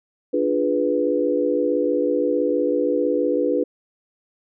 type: chord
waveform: sine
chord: D diminished seventh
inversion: none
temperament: equal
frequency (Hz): 293.7 / 349.2 / 415.3 / 493.9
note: D4 / F4 / Ab4 / Cb5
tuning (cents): 0 / 0 / 0 / 0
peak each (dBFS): -23 / -25 / -25 / -21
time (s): 0.33-3.64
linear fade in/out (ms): 10
effects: none